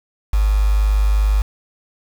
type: tone with quantisation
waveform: sine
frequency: 51.3 Hz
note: G#1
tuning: 21 cents flat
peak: -12 dBFS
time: 0.33-1.42 s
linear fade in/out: 5 ms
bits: 5
effects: none